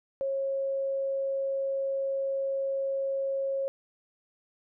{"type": "tone", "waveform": "sine", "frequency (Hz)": 544, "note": "C#5", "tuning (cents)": -33, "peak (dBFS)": -27, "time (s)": [0.21, 3.68], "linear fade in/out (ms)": 0, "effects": []}